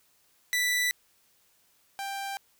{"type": "tone pair in turn", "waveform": "sawtooth", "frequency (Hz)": [1975.5, 788.7], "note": ["B6", "G5"], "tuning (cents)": [0, 10], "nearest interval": "octave + major third", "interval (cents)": 1590, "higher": "first", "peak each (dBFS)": [-21, -29], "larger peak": "first", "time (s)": [[0.53, 0.91], [1.99, 2.37]], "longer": "neither", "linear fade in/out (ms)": 0, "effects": ["white hiss -66 dBFS RMS until 2.59 s"]}